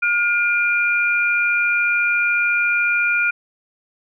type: tone pair together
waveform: sine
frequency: 1426 / 2400 Hz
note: F6 / D7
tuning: +36 / +37 cents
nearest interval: major sixth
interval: 901 cents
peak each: -18 / -18 dBFS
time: 0.02-3.31 s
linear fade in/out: 10 ms
effects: none